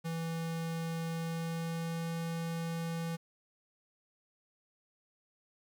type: tone with pitch glide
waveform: square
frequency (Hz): 164.81 to 166.05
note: E3 to E3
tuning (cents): 0 to +13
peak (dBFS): -35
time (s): 0.04-3.17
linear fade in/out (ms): 20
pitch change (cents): +13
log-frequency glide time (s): 1.07-2.14
effects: 11-bit